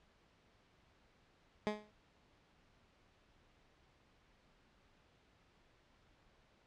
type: tone with exponential decay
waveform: 15% pulse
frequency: 211.1 Hz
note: G#3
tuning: 29 cents sharp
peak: -25 dBFS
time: 1.67-1.91 s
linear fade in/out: 0 ms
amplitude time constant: 51 ms
effects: pink hiss -70 dBFS RMS until 6.66 s + low-pass 4000 Hz 12 dB/octave